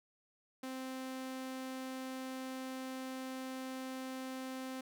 sawtooth tone, 260.8 Hz, C4, 5 cents flat, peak -37 dBFS, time 0.63-4.81 s, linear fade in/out 5 ms, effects none

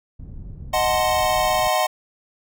pink low-pass noise, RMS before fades -35 dBFS, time 0.19-1.68 s, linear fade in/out 10 ms, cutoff 150 Hz, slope 12 dB/octave
square chord, D# diminished seventh, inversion none, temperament equal, 622.3 / 740 / 880 / 1046.5 Hz, D#5 / F#5 / A5 / C6, 0 / 0 / 0 / 0 cents, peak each -23 / -22 / -28 / -25 dBFS, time 0.73-1.87 s, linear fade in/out 10 ms
effects none

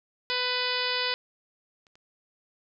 harmonic tone, 498 Hz, B4, 14 cents sharp, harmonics 1 / 2 / 3 / 4 / 5 / 6 / 7 / 8 / 9 / 10, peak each -35 / -35 / -35 / -35 / -35 / -35 / -35 / -35 / -35 / -35 dBFS, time 0.3-1.14 s, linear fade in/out 0 ms
clicks, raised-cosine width 0.2 ms, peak -41 / -39 dBFS, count 2, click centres 1.868 / 1.955 s
effects none

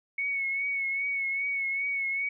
sine tone with vibrato, 2211 Hz, C#7, 5 cents flat, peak -27 dBFS, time 0.18-2.29 s, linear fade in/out 5 ms, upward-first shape triangle, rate 2.5 Hz, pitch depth 42 cents each way, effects none

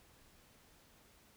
silence, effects pink hiss -65 dBFS RMS until 1.36 s

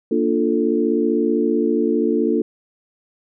sine chord, Bb major seventh, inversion none, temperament equal with one note detuned, 233.1 / 293.7 / 349.2 / 441.3 Hz, Bb3 / D4 / F4 / A4, 0 / 0 / 0 / +5 cents, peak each -21 dBFS, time 0.11-2.42 s, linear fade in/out 5 ms, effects none

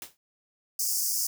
white noise with exponential decay, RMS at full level -36 dBFS, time 0.02-0.17 s, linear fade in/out 1 ms, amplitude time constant 31 ms
pink high-pass noise, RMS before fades -28 dBFS, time 0.79-1.27 s, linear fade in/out 5 ms, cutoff 4900 Hz, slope 96 dB/octave
effects none

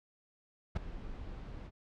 brown noise with ADSR envelope, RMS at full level -28 dBFS, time 0.75-1.71 s, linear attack 17 ms, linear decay 8 ms, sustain -16 dB, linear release 48 ms, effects low-pass 4000 Hz 12 dB/octave

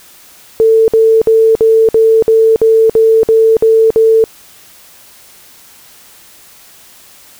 sine tone bursts, 446.4 Hz, A4, 25 cents sharp, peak -4 dBFS, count 11, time 0.6-4.24 s, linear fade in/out 0 ms, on 280 ms, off 56 ms, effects white hiss -40 dBFS RMS until 7.39 s

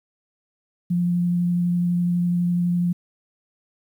sine tone with vibrato, 175.2 Hz, F3, 6 cents sharp, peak -18 dBFS, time 0.9-2.93 s, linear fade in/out 10 ms, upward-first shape triangle, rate 12 Hz, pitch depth 12 cents each way, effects 9-bit

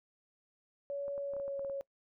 sine tone with pitch glide, 564 to 553 Hz, C#5 to C#5, +30 to -4 cents, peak -35 dBFS, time 0.9-1.81 s, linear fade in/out 0 ms, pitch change -34 cents, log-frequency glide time 1.16-1.67 s
clicks, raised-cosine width 1 ms, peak -38 dBFS, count 9, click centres 1.081 / 1.179 / 1.336 / 1.366 / 1.399 / 1.48 / 1.594 / 1.648 / 1.698 s
effects noise-tail reverb RT60 0.1 s tail -23 dB re dry

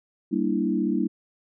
sine chord, E half-diminished seventh, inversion first, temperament equal, 196 / 233.1 / 293.7 / 329.6 Hz, G3 / Bb3 / D4 / E4, 0 / 0 / 0 / 0 cents, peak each -27 dBFS, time 0.31-1.08 s, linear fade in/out 20 ms, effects none

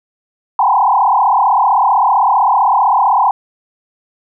sine tone with frequency modulation, 894 Hz, A5, 27 cents sharp, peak -8 dBFS, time 0.59-3.31 s, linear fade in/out 2 ms, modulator 35.6 Hz, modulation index 3.8, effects none

